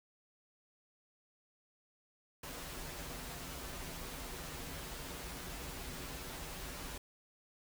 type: noise with comb filter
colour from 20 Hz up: pink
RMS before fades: -45 dBFS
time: 2.43-6.98 s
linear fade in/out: 5 ms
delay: 9.4 ms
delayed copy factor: -0.65
effects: none